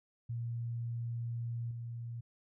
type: tone with level steps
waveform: sine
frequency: 117.5 Hz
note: A#2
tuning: 14 cents sharp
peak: -35 / -39 dBFS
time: 0.29-2.21 s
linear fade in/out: 10 ms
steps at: 1.71 s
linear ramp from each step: 2 ms
effects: none